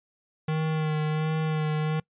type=tone with vibrato; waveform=square; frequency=155.56 Hz; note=D#3; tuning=in tune; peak=-25 dBFS; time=0.48-2 s; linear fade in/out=5 ms; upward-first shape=sine; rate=1.4 Hz; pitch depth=23 cents each way; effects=noise-tail reverb RT60 0.1 s tail -24 dB re dry + resampled to 8000 Hz